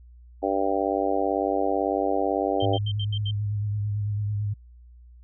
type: harmonic tone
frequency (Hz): 98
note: G2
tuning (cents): 0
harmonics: 3 / 4 / 5 / 6 / 7 / 8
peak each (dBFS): -29 / -29 / -29 / -29 / -29 / -29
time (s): 0.42-2.78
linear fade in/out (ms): 20
type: tone bursts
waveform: sine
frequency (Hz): 3136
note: G7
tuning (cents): 0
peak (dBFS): -31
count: 6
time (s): 2.6-3.31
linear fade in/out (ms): 5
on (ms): 55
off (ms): 76
type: tone with vibrato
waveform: sine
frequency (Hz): 103.83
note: G#2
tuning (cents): 0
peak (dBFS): -24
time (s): 2.62-4.54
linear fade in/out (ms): 10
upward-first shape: sine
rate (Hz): 9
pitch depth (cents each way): 33
effects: added 60 Hz sine -46 dBFS peak until 5.23 s